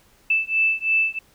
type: beating tone pair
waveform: sine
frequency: 2637 / 2640 Hz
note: E7 / E7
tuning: 0 / +2 cents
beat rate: 3 Hz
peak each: -21 dBFS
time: 0.3-1.19 s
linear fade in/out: 5 ms
effects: pink hiss -57 dBFS RMS until 1.34 s